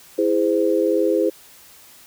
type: chord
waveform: sine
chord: E augmented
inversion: none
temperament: just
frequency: 329.6 / 412 / 515 Hz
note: E4 / G#4 / B#4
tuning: 0 / -14 / -28 cents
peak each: -20 dBFS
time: 0.18-1.3 s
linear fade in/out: 10 ms
effects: white hiss -47 dBFS RMS until 2.06 s